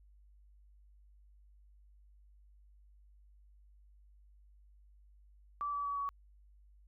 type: tone with pitch steps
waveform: sine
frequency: 1159 / 1148.3 / 1137.8 / 1127.3 Hz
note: D6 / D6 / C#6 / C#6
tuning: -23 / -39 / +45 / +29 cents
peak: -34 dBFS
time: 5.61-6.09 s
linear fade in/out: 0 ms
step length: 120 ms
effects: added 50 Hz sine -59 dBFS peak until 6.87 s